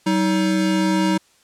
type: tone pair together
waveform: square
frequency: 189.8 / 316 Hz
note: F#3 / D#4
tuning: +44 / +27 cents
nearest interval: major sixth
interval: 883 cents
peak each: -20 dBFS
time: 0.06-1.18 s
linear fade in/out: 10 ms
effects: white hiss -57 dBFS RMS until 1.43 s + low-pass 9000 Hz 12 dB/octave